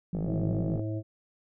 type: tone with vibrato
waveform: sine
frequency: 165.9 Hz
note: E3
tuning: 11 cents sharp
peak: -29 dBFS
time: 0.13-0.76 s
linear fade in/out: 2 ms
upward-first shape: sine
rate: 11 Hz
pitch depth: 140 cents each way
type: click train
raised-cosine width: 2 ms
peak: -22 dBFS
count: 35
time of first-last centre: 0.15-0.795 s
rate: 52.7 Hz
type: harmonic tone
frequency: 108.1 Hz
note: A2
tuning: 30 cents flat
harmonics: 1 / 3 / 5 / 6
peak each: -31 / -35 / -42 / -44 dBFS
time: 0.24-1.03 s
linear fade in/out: 50 ms
effects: none